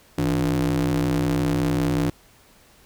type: ring-modulated tone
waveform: 35% pulse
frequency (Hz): 65.41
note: C2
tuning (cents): 0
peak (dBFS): -15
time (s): 0.18-2.1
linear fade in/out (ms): 5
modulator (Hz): 226
effects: pink hiss -54 dBFS RMS until 2.85 s